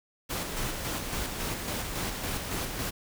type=noise with tremolo; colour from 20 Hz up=pink; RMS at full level=-32 dBFS; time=0.29-2.91 s; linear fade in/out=20 ms; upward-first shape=square; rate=3.6 Hz; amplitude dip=35%; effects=none